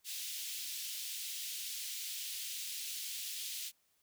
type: high-pass noise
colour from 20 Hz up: pink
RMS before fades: -42 dBFS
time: 0.04-3.72 s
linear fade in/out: 50 ms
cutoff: 2900 Hz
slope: 24 dB/octave
effects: white hiss -75 dBFS RMS until 4.02 s